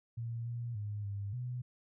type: tone with pitch steps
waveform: sine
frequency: 116.3 / 118.7 / 104 / 100.5 / 124 Hz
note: A#2 / A#2 / G#2 / G2 / B2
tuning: -4 / +32 / +3 / +44 / +7 cents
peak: -36 dBFS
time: 0.17-1.62 s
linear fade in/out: 10 ms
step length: 290 ms
effects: none